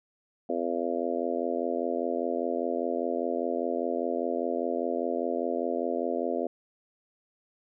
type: harmonic tone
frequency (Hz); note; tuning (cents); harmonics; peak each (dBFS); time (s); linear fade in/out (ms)
85; F2; -46; 3 / 4 / 5 / 6 / 7 / 8; -34 / -34 / -34 / -34 / -34 / -34; 0.49-6.47; 5
effects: none